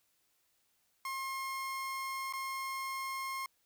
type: tone with dropouts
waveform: 30% pulse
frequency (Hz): 1070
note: C6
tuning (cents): +38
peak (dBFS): -34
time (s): 1.05-3.46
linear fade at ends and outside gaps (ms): 2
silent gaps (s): 2.326-2.335
effects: white hiss -75 dBFS RMS until 3.65 s